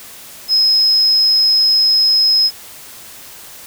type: tone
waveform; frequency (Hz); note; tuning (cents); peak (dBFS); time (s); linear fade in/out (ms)
sine; 5120; D#8; +49; -9; 0.48-2.51; 50
effects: white hiss -36 dBFS RMS until 3.66 s